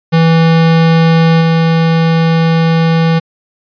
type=tone with level steps; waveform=square; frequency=164 Hz; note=E3; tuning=9 cents flat; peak=-6 / -8 dBFS; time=0.12-3.2 s; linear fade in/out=20 ms; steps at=1.4 s; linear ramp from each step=20 ms; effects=resampled to 11025 Hz